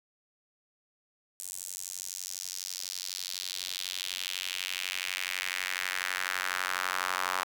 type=tone with high-pass filter sweep; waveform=square; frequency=46.02 Hz; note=F#1; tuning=9 cents flat; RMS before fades=-35 dBFS; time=1.39-7.44 s; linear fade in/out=10 ms; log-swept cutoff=8200 to 1100 Hz; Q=2.1; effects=9-bit